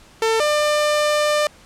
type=tone pair in turn; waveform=sawtooth; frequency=447.9 / 597.9 Hz; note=A4 / D5; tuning=+31 / +31 cents; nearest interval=perfect fourth; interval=500 cents; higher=second; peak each=-12 dBFS; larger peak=neither; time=0.22-0.4 / 0.4-1.47 s; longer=second; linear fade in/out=2 ms; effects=pink hiss -48 dBFS RMS until 1.65 s + low-pass 9000 Hz 12 dB/octave